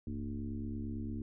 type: tone with frequency modulation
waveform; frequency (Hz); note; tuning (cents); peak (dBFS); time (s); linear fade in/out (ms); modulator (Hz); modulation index
sine; 160; D#3; +49; -36; 0.07-1.22; 2; 68.9; 2.1
effects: none